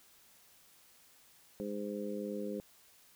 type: harmonic tone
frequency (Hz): 103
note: G#2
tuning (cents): -14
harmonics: 2 / 3 / 4 / 5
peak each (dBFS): -40 / -44 / -42 / -42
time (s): 1.6-2.6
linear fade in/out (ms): 0
effects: white hiss -63 dBFS RMS until 3.15 s